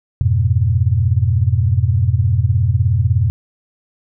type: chord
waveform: sine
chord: F diminished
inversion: none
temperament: equal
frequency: 87.31 / 103.83 / 123.47 Hz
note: F2 / Ab2 / Cb3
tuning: 0 / 0 / 0 cents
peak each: -16 dBFS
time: 0.21-3.3 s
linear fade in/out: 0 ms
effects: none